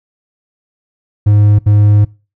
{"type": "tone bursts at uneven times", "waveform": "triangle", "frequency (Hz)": 103.83, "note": "G#2", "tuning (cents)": 0, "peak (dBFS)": -3, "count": 2, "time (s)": [[1.26, 1.59], [1.66, 2.05]], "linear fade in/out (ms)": 10, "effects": ["noise-tail reverb RT60 0.3 s tail -22 dB re dry"]}